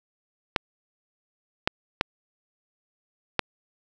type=clicks; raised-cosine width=0.3 ms; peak=-4 dBFS; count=4; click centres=0.562 / 1.675 / 2.011 / 3.393 s; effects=none